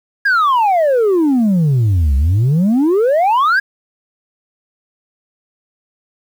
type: exponential two-way sweep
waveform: sine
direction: down then up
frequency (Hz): 1670 to 65.1 to 1670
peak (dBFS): -7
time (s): 0.25-3.6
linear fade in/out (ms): 10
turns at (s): 2.16
effects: tanh soft clip ceiling -9 dBFS + 7-bit